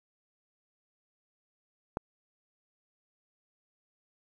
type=click; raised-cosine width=1 ms; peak=-17 dBFS; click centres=1.971 s; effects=9-bit